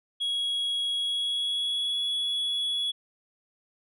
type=tone with pitch glide; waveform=sine; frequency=3322 to 3376 Hz; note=G#7 to G#7; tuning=0 to +28 cents; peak=-23 dBFS; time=0.2-2.92 s; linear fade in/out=20 ms; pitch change=+28 cents; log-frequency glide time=0.93-2.01 s; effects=tanh soft clip ceiling -25 dBFS